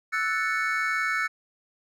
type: chord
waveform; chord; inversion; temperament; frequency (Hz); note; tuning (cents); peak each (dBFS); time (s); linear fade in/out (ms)
triangle; F# minor seventh; third; equal; 1318.5 / 1480 / 1760 / 2217; E6 / F#6 / A6 / C#7; 0 / 0 / 0 / 0; -28; 0.12-1.28; 20
effects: none